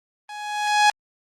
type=tone with level ramp; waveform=sawtooth; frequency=836 Hz; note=G#5; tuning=11 cents sharp; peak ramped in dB=-31 to -8 dBFS; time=0.29-0.9 s; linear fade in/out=2 ms; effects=low-pass 7000 Hz 12 dB/octave + Opus 24 kbps